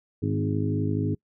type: harmonic tone with a mistuned harmonic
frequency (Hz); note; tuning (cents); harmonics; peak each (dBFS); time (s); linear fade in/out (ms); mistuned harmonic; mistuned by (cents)
51.91; G#1; 0; 2 / 3 / 4 / 5 / 6 / 7 / 8; -27 / -30 / -37 / -30 / -31 / -43 / -34; 0.22-1.15; 10; 5; -19
effects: noise-tail reverb RT60 0.1 s tail -26 dB re dry